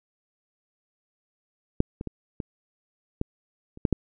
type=clicks; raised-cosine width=3 ms; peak=-6 / -20 / -19 / -18 / -13 / -30 / -8 / -8 dBFS; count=8; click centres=1.804 / 2.011 / 2.073 / 2.402 / 3.214 / 3.774 / 3.852 / 3.927 s; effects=none